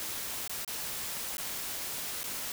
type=noise with dropouts; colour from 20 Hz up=white; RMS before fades=-37 dBFS; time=0-2.52 s; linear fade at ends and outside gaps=1 ms; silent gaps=0.477-0.495 / 0.648-0.677 / 1.37-1.381 / 2.232-2.24 s; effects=none